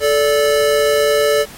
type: tone pair together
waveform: square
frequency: 436 / 582 Hz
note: A4 / D5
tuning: -16 / -16 cents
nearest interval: perfect fourth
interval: 500 cents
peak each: -15 dBFS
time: 0-1.46 s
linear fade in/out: 50 ms
effects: pink hiss -36 dBFS RMS until 1.57 s + MP3 64 kbps